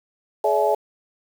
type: tone cluster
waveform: sine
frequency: 424.2 / 572 / 659 / 852 Hz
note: G#4 / D5 / E5 / G#5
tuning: +37 / -46 / -1 / +44 cents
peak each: -22 dBFS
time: 0.44-0.75 s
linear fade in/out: 5 ms
effects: 7-bit